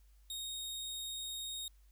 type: tone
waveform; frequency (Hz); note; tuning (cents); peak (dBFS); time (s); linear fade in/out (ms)
sawtooth; 3729; A#7; 0; -37; 0.3-1.68; 2
effects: added 50 Hz sine -60 dBFS peak until 1.91 s + white hiss -75 dBFS RMS until 1.91 s